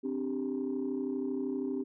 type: chord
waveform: sine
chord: C suspended second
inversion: none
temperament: just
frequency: 261.6 / 294.3 / 392.4 Hz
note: C4 / D4 / G4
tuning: 0 / +4 / +2 cents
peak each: -33 / -36 / -35 dBFS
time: 0.03-1.84 s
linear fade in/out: 20 ms
effects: tanh soft clip ceiling -25 dBFS